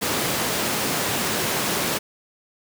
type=high-pass noise; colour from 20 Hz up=pink; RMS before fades=-24 dBFS; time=0.01-1.99 s; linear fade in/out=20 ms; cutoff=170 Hz; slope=12 dB/octave; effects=none